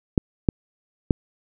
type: clicks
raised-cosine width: 3 ms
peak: -3 dBFS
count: 3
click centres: 0.178 / 0.488 / 1.108 s
effects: none